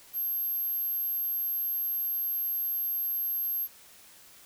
sine tone, 12510 Hz, G9, 5 cents flat, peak -26 dBFS, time 0.13-3.68 s, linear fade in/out 50 ms, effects tanh soft clip ceiling -26 dBFS + white hiss -54 dBFS RMS until 4.45 s

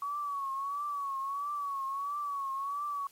sine tone with vibrato, 1124 Hz, C#6, 24 cents sharp, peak -32 dBFS, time 0.02-3.07 s, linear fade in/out 2 ms, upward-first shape triangle, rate 1.5 Hz, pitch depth 84 cents each way, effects white hiss -61 dBFS RMS until 3.11 s + MP3 64 kbps

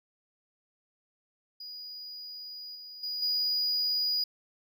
triangle tone with level steps, 4909 Hz, D#8, 24 cents flat, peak -39 / -42 / -31 / -25 dBFS, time 1.6-4.24 s, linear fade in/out 5 ms, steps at 2.75 / 3.03 / 3.22 s, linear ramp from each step 5 ms, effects none

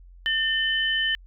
sine tone pair together, 1800 / 3031 Hz, A6 / F#7, +39 / +41 cents, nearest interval major sixth, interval 902 cents, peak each -24 dBFS, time 0.26-1.15 s, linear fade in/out 0 ms, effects added 44 Hz sine -45 dBFS peak until 1.26 s

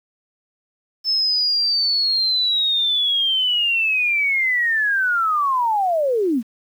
sine linear sweep, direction down, 5274 to 207.7 Hz, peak -16 dBFS, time 1.04-6.43 s, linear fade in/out 50 ms, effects 8-bit

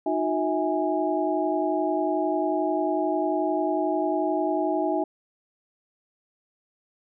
sine tone cluster, 309.2 / 360.4 / 648 / 827 Hz, D#4 / F#4 / E5 / G#5, -11 / -45 / -30 / -8 cents, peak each -27 / -28 / -27 / -29 dBFS, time 0.06-5.04 s, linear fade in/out 5 ms, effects none

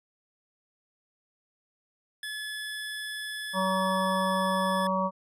25% pulse tone, 1716 Hz, A6, 44 cents flat, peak -30 dBFS, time 2.23-4.87 s, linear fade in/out 2 ms
harmonic tone, 188.9 Hz, F#3, 36 cents sharp, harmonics 1 / 3 / 5 / 6, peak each -30 / -30 / -30 / -30 dBFS, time 3.53-5.11 s, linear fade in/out 50 ms
effects resampled to 32000 Hz

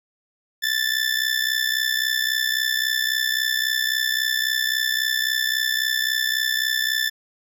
20% pulse tone with amplitude modulation, 1760 Hz, A6, in tune, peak -12 dBFS, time 0.62-7.1 s, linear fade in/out 20 ms, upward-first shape sine, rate 63.7 Hz, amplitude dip 75%, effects none

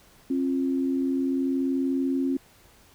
sine tone pair together, 268.7 / 349.1 Hz, C4 / F4, +46 / -1 cents, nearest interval perfect fourth, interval 453 cents, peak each -23 / -31 dBFS, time 0.3-2.37 s, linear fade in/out 5 ms, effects pink hiss -56 dBFS RMS until 2.94 s

